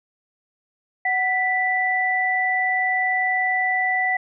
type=tone pair together; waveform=sine; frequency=745.1 / 1975.5 Hz; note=F#5 / B6; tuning=+12 / 0 cents; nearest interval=octave + perfect fourth; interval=1688 cents; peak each=-23 / -20 dBFS; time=1.05-4.17 s; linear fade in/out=5 ms; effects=none